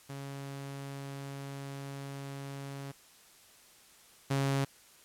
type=tone pair in turn; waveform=sawtooth; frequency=138.59 / 137.39 Hz; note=C#3 / C#3; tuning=0 / -15 cents; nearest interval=unison; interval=15 cents; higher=first; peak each=-36 / -24 dBFS; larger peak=second; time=0.09-2.92 / 4.3-4.65 s; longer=first; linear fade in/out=10 ms; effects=white hiss -59 dBFS RMS until 5.04 s + low-pass 12000 Hz 12 dB/octave